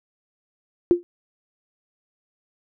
sine tone with exponential decay, 349.2 Hz, F4, in tune, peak -8 dBFS, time 0.91-1.03 s, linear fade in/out 0 ms, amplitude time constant 26 ms, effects none

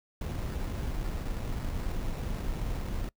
brown noise with sample-and-hold, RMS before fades -33 dBFS, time 0.21-3.09 s, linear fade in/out 2 ms, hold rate 3150 Hz, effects noise-tail reverb RT60 0.1 s tail -24 dB re dry

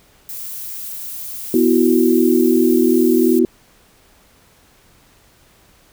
violet noise, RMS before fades -29 dBFS, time 0.29-3.39 s, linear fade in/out 0 ms
sine chord, B suspended fourth, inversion none, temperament equal, 246.9 / 329.6 / 370 Hz, B3 / E4 / F#4, 0 / 0 / 0 cents, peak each -15 dBFS, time 1.54-3.45 s, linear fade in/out 2 ms
effects pink hiss -52 dBFS RMS until 5.92 s

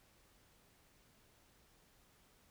silence, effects pink hiss -69 dBFS RMS until 2.5 s

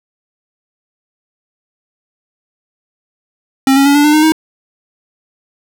square tone with pitch steps, 268.3 / 275.7 / 283.3 / 291.1 / 299.1 / 307.3 / 315.8 Hz, C4 / C#4 / C#4 / D4 / D4 / D#4 / D#4, +44 / -9 / +38 / -15 / +32 / -21 / +26 cents, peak -7 dBFS, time 3.67-4.321 s, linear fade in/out 2 ms, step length 93 ms, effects none

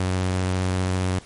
sawtooth tone with vibrato, 92.5 Hz, F#2, in tune, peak -17 dBFS, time 0-1.19 s, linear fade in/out 5 ms, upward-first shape triangle, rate 15 Hz, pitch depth 21 cents each way, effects pink hiss -47 dBFS RMS until 1.25 s + MP3 48 kbps

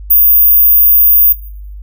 sine tone, 14917 Hz, A#9, in tune, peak -3 dBFS, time 0.1-1.33 s, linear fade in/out 10 ms, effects noise-tail reverb RT60 0.8 s tail -20 dB re dry + added 50 Hz sine -25 dBFS peak until 1.82 s

